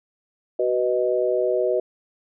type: chord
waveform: sine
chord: B major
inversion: second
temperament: equal with one note detuned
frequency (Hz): 375.2 / 493.9 / 622.3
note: F#4 / B4 / D#5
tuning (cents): +24 / 0 / 0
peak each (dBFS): -23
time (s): 0.59-1.8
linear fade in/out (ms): 5
effects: none